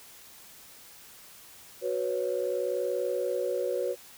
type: chord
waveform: sine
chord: F# suspended fourth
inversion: none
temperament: equal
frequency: 370 / 493.9 / 554.4 Hz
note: F#4 / B4 / C#5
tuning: 0 / 0 / 0 cents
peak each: -32 / -30 / -31 dBFS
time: 1.81-3.96 s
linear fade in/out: 50 ms
effects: tanh soft clip ceiling -18 dBFS + white hiss -51 dBFS RMS until 4.17 s